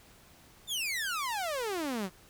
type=exponential sweep; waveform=sawtooth; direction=down; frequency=3667 to 174.61 Hz; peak=-28 dBFS; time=0.67-2.1 s; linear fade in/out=50 ms; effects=pink hiss -58 dBFS RMS until 2.29 s